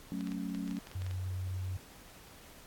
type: chord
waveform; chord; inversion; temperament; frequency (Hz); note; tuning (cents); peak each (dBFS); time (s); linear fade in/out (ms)
sine; F# minor; none; equal; 185 / 220 / 277.2; F#3 / A3 / C#4; 0 / 0 / 0; -38 / -40 / -39; 0.12-0.79; 0
type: clicks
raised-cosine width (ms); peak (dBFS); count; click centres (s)
0.2; -31; 12; 0.209 / 0.272 / 0.319 / 0.548 / 0.678 / 0.711 / 0.769 / 0.871 / 0.915 / 1.02 / 1.065 / 1.111
type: tone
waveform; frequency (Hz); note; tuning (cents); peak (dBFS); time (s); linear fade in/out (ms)
sine; 92.5; F#2; 0; -34; 0.95-1.77; 5
effects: pink hiss -55 dBFS RMS until 2.66 s + AAC 64 kbps